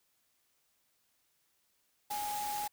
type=tone in noise; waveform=sine; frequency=830.6 Hz; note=G#5; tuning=in tune; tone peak=-35 dBFS; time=2.1-2.68 s; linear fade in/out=10 ms; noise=white; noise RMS=-42 dBFS; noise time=2.1-2.68 s; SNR=+4 dB; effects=white hiss -75 dBFS RMS until 2.72 s